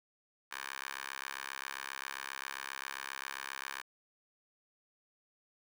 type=tone with high-pass filter; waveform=10% pulse; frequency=67.5 Hz; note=C#2; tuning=45 cents flat; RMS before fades=-43 dBFS; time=0.51-3.82 s; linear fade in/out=10 ms; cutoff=1400 Hz; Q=1.9; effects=none